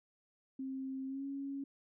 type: tone with pitch glide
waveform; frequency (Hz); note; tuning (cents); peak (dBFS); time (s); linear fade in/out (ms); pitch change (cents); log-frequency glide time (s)
sine; 265.6 to 276.4; C4 to C#4; +26 to -5; -38; 0.59-1.64; 5; +69; 1.07-1.25
effects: none